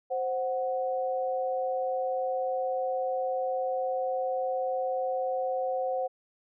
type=tone pair together; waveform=sine; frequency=523.3 / 740.1 Hz; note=C5 / F#5; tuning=0 / 0 cents; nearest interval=tritone; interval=600 cents; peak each=-29 / -31 dBFS; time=0.1-6.08 s; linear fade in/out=20 ms; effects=none